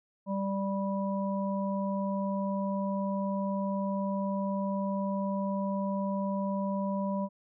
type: harmonic tone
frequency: 196 Hz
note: G3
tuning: in tune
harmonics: 1 / 3 / 5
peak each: -30 / -35 / -37 dBFS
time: 0.26-7.29 s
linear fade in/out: 50 ms
effects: none